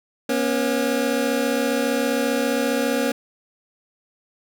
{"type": "tone cluster", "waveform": "square", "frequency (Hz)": [240.3, 275.3, 479.9, 547], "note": ["B3", "C#4", "B4", "C#5"], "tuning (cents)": [-47, -12, -50, -23], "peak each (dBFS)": -26, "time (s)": [0.29, 3.12], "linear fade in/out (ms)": 5, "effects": []}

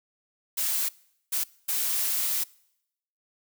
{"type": "noise bursts at uneven times", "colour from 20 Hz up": "blue", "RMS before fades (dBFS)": -27, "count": 3, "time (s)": [[0.57, 0.89], [1.32, 1.44], [1.68, 2.44]], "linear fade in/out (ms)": 10, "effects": ["noise-tail reverb RT60 0.8 s tail -24 dB re dry"]}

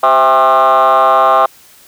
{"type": "tone with frequency modulation", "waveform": "sine", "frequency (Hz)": 932.3, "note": "A#5", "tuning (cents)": 0, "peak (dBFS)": -4, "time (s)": [0.03, 1.46], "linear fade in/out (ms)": 5, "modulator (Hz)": 137, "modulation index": 2.6, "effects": ["tanh soft clip ceiling -4 dBFS", "white hiss -43 dBFS RMS until 1.87 s"]}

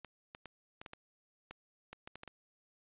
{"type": "clicks", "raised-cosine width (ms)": 0.3, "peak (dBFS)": -30, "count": 12, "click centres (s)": [0.047, 0.349, 0.457, 0.815, 0.862, 0.934, 1.51, 1.93, 2.075, 2.156, 2.234, 2.277], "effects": ["resampled to 8000 Hz", "12-bit"]}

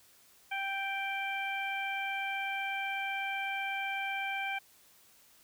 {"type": "harmonic tone", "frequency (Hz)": 784, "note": "G5", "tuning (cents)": 0, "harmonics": [1, 2, 3, 4], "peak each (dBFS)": [-37, -39, -36, -45], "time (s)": [0.51, 4.59], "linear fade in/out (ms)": 10, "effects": ["white hiss -62 dBFS RMS until 5.43 s"]}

